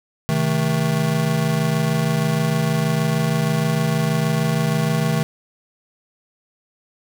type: chord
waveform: square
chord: A diminished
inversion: first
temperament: just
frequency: 132 / 158.4 / 220 Hz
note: C3 / Eb3 / A3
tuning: +16 / +31 / 0 cents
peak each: -25 / -20 / -25 dBFS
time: 0.29-5.23 s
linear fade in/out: 0 ms
effects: none